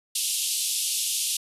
white band-pass noise, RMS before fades -27 dBFS, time 0.15-1.37 s, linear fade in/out 5 ms, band 2800 to 12000 Hz, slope 48 dB/octave, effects resampled to 32000 Hz

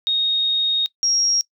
sine tone pair in turn, 3729 / 5601 Hz, A#7 / F8, 0 / +4 cents, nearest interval perfect fifth, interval 704 cents, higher second, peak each -16 dBFS, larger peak neither, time 0.07-0.86 / 1.03-1.41 s, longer first, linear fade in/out 0 ms, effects noise-tail reverb RT60 0.1 s tail -22 dB re dry

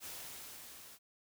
white noise with level ramp, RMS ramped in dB -45 to -55 dBFS, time 0-0.99 s, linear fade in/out 50 ms, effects none

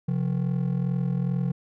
triangle ring-modulated tone, 155.56 Hz, D#3, in tune, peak -18 dBFS, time 0.08-1.52 s, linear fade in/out 5 ms, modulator 21.2 Hz, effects none

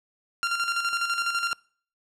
sawtooth tone with tremolo, 1385 Hz, F6, 15 cents flat, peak -19 dBFS, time 0.43-1.53 s, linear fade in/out 0 ms, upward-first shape square, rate 12 Hz, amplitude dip 50%, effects noise-tail reverb RT60 0.5 s tail -26 dB re dry + low-pass 8000 Hz 12 dB/octave

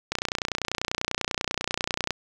click train, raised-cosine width 0.2 ms, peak -8 dBFS, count 61, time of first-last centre 0.12-2.107 s, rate 30.2 Hz, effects none

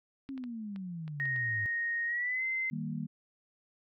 clicks, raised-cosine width 0.3 ms, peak -35 dBFS, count 7, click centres 0.29 / 0.378 / 0.439 / 0.761 / 1.079 / 1.255 / 1.362 s
sine exponential sweep, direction down, 277.2 to 101.1 Hz, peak -37 dBFS, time 0.29-1.66 s, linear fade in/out 0 ms
sine tone with pitch glide, 1864.7 to 2069 Hz, A#6 to C7, 0 to -20 cents, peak -30 dBFS, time 1.2-2.7 s, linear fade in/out 0 ms, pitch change +180 cents, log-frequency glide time 2.06-2.44 s
sine chord, Eb major, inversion none, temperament equal, 155.56 / 196 / 233.1 Hz, Eb3 / G3 / Bb3, 0 / 0 / 0 cents, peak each -37 / -39 / -38 dBFS, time 2.71-3.07 s, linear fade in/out 20 ms
effects none

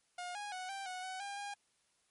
sawtooth tone with pitch steps, 714 / 824 / 739 / 785 / 736 / 750 / 803 / 811 Hz, F5 / G#5 / F#5 / G5 / F#5 / F#5 / G5 / G#5, +38 / -14 / -2 / +2 / -9 / +23 / +41 / -41 cents, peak -37 dBFS, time 0.18-1.54 s, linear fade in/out 5 ms, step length 170 ms, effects white hiss -75 dBFS RMS until 2.1 s + MP3 48 kbps

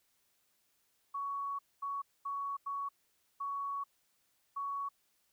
sine tone bursts at uneven times, 1119 Hz, C#6, 16 cents sharp, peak -35 dBFS, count 6, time 1.14-1.59 / 1.82-2.02 / 2.25-2.57 / 2.66-2.89 / 3.4-3.84 / 4.56-4.89 s, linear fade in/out 10 ms, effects white hiss -75 dBFS RMS until 5.32 s

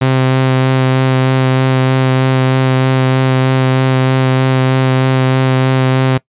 sawtooth tone with vibrato, 130.81 Hz, C3, in tune, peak -5 dBFS, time 0.01-6.18 s, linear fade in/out 10 ms, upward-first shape sine, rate 3.2 Hz, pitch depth 10 cents each way, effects noise-tail reverb RT60 0.1 s tail -21 dB re dry + resampled to 8000 Hz

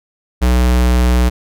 square tone with pitch glide, 61.74 to 61.38 Hz, B1 to B1, 0 to -10 cents, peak -10 dBFS, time 0.41-1.3 s, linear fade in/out 20 ms, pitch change -10 cents, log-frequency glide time 0.52-0.96 s, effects none

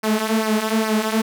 sawtooth tone with flanger, 218.6 Hz, A3, 11 cents flat, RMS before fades -20 dBFS, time 0.03-1.22 s, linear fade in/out 10 ms, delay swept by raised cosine 0.27 to 5.07 ms, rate 2.4 Hz, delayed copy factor -0.7, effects none

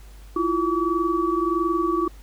sine tone cluster, 329.3 / 350.8 / 1142 Hz, E4 / F4 / D6, -2 / +8 / -49 cents, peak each -24 dBFS, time 0.36-2.08 s, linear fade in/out 5 ms, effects added 50 Hz sine -41 dBFS peak until 2.22 s + pink hiss -53 dBFS RMS until 2.22 s

